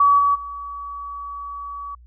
sine tone with level steps, 1138 Hz, C#6, 45 cents sharp, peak -11 / -14 / -29 dBFS, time 0-1.95 s, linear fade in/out 5 ms, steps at 0.18 / 0.34 s, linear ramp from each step 20 ms, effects added 60 Hz sine -44 dBFS peak until 2.06 s

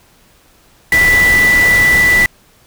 sine tone in noise, 1975.5 Hz, B6, in tune, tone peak -7 dBFS, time 0.92-2.26 s, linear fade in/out 2 ms, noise pink, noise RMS -19 dBFS, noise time 0.92-2.26 s, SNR +9 dB, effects pink hiss -49 dBFS RMS until 2.66 s

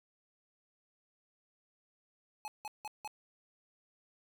square tone bursts, 850 Hz, G#5, 40 cents sharp, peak -40 dBFS, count 4, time 2.45-3.076 s, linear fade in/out 0 ms, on 29 ms, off 170 ms, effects none

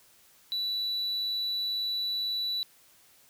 sine tone, 3951 Hz, B7, in tune, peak -26 dBFS, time 0.52-2.63 s, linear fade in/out 0 ms, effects tanh soft clip ceiling -27 dBFS + white hiss -60 dBFS RMS until 3.29 s

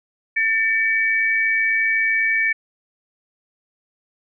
sine tone pair together, 1791 / 2277 Hz, A6 / C#7, +30 / +46 cents, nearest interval major third, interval 416 cents, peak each -19 dBFS, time 0.36-2.53 s, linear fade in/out 10 ms, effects none

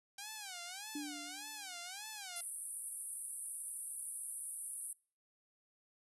5% pulse tone with vibrato, 778 Hz, G5, 13 cents flat, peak -33 dBFS, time 0.18-2.41 s, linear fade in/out 5 ms, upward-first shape sine, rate 1.7 Hz, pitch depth 200 cents each way
sine tone with exponential decay, 293.7 Hz, D4, in tune, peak -38 dBFS, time 0.95-1.83 s, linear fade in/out 5 ms, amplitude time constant 190 ms
white band-pass noise, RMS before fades -45 dBFS, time 2.36-4.93 s, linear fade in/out 2 ms, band 8900 to 11000 Hz, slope 96 dB/octave
effects noise-tail reverb RT60 0.4 s tail -24 dB re dry + resampled to 32000 Hz

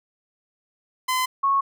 sawtooth / sine tone pair in turn, 1023 / 1100.4 Hz, C6 / C#6, -39 / -13 cents, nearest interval minor second, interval 126 cents, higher second, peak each -17 dBFS, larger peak neither, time 1.08-1.26 / 1.43-1.61 s, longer neither, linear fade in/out 10 ms, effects none

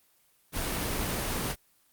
pink noise, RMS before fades -31 dBFS, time 0.52-1.56 s, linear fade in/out 50 ms, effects white hiss -66 dBFS RMS until 1.92 s + Opus 24 kbps

